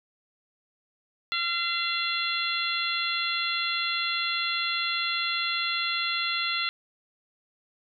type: harmonic tone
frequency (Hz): 685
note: F5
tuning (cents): -34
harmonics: 2 / 3 / 4 / 5 / 6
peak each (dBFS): -32 / -32 / -32 / -32 / -32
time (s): 1.32-6.69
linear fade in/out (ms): 0
effects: none